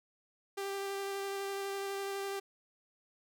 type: tone with vibrato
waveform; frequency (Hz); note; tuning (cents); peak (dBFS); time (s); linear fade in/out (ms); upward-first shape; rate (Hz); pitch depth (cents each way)
sawtooth; 394.5; G4; +11; -32; 0.57-2.4; 10; square; 12; 8
effects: none